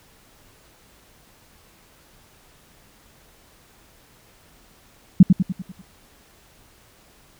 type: tone with echo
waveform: sine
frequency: 185 Hz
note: F#3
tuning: in tune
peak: -3 dBFS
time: 5.2-5.23 s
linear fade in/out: 5 ms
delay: 98 ms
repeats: 6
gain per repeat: -6 dB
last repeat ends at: 5.818 s
effects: pink hiss -54 dBFS RMS until 7.39 s